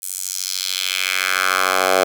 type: tone with high-pass filter sweep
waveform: 10% pulse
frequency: 93.5 Hz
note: F#2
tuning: 19 cents sharp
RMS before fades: -20 dBFS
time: 0.02-2.04 s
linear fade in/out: 5 ms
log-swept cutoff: 9600 to 620 Hz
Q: 1.9
effects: none